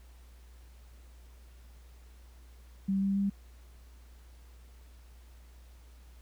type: tone with pitch steps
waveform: sine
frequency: 194.3 / 196.44 / 198.61 Hz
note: G3 / G3 / G3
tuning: -15 / +4 / +23 cents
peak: -26 dBFS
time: 2.88-3.3 s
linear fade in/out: 10 ms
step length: 140 ms
effects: added 60 Hz sine -51 dBFS peak until 6.21 s + pink hiss -64 dBFS RMS until 6.21 s